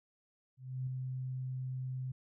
sine tone with ADSR envelope, 129.2 Hz, C3, 21 cents flat, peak -33 dBFS, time 0.57-2.12 s, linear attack 300 ms, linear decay 3 ms, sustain -3 dB, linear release 8 ms, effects none

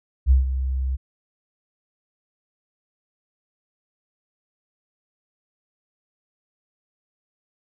sine tone with ADSR envelope, 65.41 Hz, C2, in tune, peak -10 dBFS, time 0.26-0.97 s, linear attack 47 ms, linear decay 140 ms, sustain -11 dB, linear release 23 ms, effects none

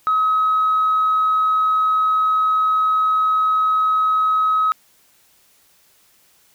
sine tone, 1275 Hz, D#6, 42 cents sharp, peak -13 dBFS, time 0.07-4.72 s, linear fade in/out 0 ms, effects tanh soft clip ceiling -10 dBFS + white hiss -56 dBFS RMS until 6.54 s

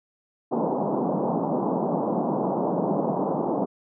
pink band-pass noise, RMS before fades -25 dBFS, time 0.51-3.66 s, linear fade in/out 20 ms, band 160 to 970 Hz, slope 48 dB/octave, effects none

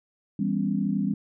sine chord, C# half-diminished seventh, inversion first, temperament just, 166.31 / 199.57 / 249.5 / 277.2 Hz, E3 / G3 / B3 / C#4, +16 / +31 / +18 / 0 cents, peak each -31 / -25 / -31 / -31 dBFS, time 0.39-1.14 s, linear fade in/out 5 ms, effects none

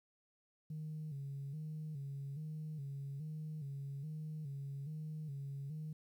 sine tone with vibrato, 146.83 Hz, D3, in tune, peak -40 dBFS, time 0.7-5.93 s, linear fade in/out 5 ms, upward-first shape square, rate 1.2 Hz, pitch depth 92 cents each way, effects tanh soft clip ceiling -38 dBFS + 12-bit

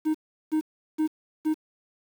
triangle tone bursts, 311.1 Hz, D#4, in tune, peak -19 dBFS, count 4, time 0.05-1.544 s, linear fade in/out 20 ms, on 96 ms, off 370 ms, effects 8-bit

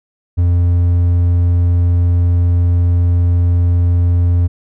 triangle tone, 87.31 Hz, F2, in tune, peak -7 dBFS, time 0.37-4.48 s, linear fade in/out 20 ms, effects none

